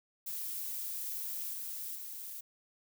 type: noise with level steps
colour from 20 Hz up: violet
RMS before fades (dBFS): -39 / -41 / -44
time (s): 0.26-2.41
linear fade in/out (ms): 10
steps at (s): 1.53 / 1.95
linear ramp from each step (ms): 5
effects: none